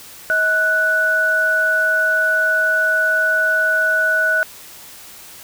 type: tone pair together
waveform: sine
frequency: 636.1 / 1480 Hz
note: D#5 / F#6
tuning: +38 / 0 cents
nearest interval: octave + minor third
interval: 1462 cents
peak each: -22 / -14 dBFS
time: 0.3-4.43 s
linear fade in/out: 0 ms
effects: white hiss -39 dBFS RMS until 5.43 s